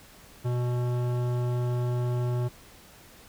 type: tone with hard clipping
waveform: sine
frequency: 122.6 Hz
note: B2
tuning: 12 cents flat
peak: -27 dBFS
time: 0.44-2.49 s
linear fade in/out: 20 ms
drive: 15 dB
effects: pink hiss -52 dBFS RMS until 3.28 s